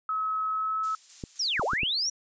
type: tone with pitch glide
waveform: sine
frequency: 1285 to 1296.9 Hz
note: E6 to E6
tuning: -45 to -29 cents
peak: -26 dBFS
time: 0.09-0.95 s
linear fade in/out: 2 ms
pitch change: +16 cents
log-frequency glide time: 0.49-0.8 s
type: noise with tremolo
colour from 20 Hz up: violet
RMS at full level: -39 dBFS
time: 0.83-1.78 s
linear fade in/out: 10 ms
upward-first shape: square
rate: 3.8 Hz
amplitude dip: 45%
type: clicks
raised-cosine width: 3 ms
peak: -21 dBFS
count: 4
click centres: 1.238 / 1.596 / 1.734 / 1.833 s
type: linear two-way sweep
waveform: sine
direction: down then up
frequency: 5920 to 392 to 5920 Hz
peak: -25 dBFS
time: 1.39-2.1 s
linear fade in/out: 10 ms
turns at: 1.64 s
effects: resampled to 16000 Hz